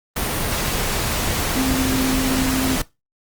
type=tone in noise; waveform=sine; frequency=261.6 Hz; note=C4; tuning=in tune; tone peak=-19 dBFS; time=1.56-2.76 s; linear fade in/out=5 ms; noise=pink; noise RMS=-22 dBFS; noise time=0.16-2.82 s; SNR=0 dB; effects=noise-tail reverb RT60 0.2 s tail -19 dB re dry + Opus 32 kbps